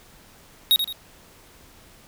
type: tone with echo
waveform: square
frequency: 3770 Hz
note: A#7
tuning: 19 cents sharp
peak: -14 dBFS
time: 0.71-0.76 s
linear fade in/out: 0 ms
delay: 83 ms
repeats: 2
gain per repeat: -8 dB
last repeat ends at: 0.926 s
effects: pink hiss -51 dBFS RMS until 2.07 s